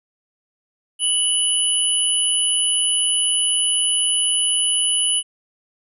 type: tone pair together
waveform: sine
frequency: 2960 / 9988 Hz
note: F#7 / D#9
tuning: 0 / +6 cents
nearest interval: octave + major sixth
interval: 2106 cents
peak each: -19 dBFS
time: 0.99-5.23 s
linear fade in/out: 50 ms
effects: none